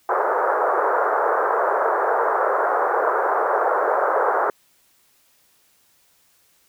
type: band-pass noise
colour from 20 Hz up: pink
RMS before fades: -20 dBFS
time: 0.09-4.5 s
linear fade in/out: 2 ms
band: 420 to 1500 Hz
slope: 48 dB/octave
effects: white hiss -60 dBFS RMS until 6.68 s